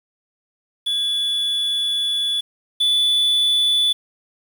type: tone pair in turn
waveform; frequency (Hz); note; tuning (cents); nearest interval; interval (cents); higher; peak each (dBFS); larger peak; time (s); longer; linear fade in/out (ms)
triangle; 3434 / 3468; A7 / A7; -43 / -26; unison; 17; second; -17 / -13; second; 0.86-2.41 / 2.8-3.93; first; 10
effects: 7-bit